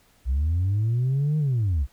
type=linear two-way sweep; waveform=sine; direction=up then down; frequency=60.1 to 155.56 to 60.1 Hz; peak=-18 dBFS; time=0.25-1.87 s; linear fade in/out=50 ms; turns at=1.38 s; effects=tanh soft clip ceiling -18 dBFS + pink hiss -60 dBFS RMS until 1.92 s